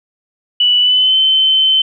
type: tone with pitch glide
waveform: sine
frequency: 2960 to 3073 Hz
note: F#7 to G7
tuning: 0 to -35 cents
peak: -8 dBFS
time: 0.6-1.82 s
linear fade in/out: 5 ms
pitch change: +65 cents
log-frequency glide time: 0.8-1.16 s
effects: none